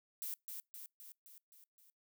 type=noise with echo; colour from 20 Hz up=violet; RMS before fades=-42 dBFS; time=0.22-0.34 s; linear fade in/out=0 ms; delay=260 ms; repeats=6; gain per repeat=-4 dB; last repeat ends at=1.9 s; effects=noise-tail reverb RT60 0.2 s tail -26 dB re dry